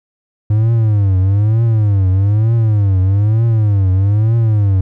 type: tone with vibrato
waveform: triangle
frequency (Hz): 103.83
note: G#2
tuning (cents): 0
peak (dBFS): -7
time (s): 0.5-4.81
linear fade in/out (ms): 5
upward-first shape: triangle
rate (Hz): 1.1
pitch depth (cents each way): 210
effects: none